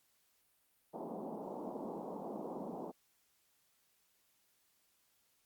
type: band-pass noise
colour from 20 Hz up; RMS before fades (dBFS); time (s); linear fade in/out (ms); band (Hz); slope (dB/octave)
pink; -44; 0.93-2.92; 20; 180 to 950; 48
effects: white hiss -75 dBFS RMS until 5.45 s + Opus 48 kbps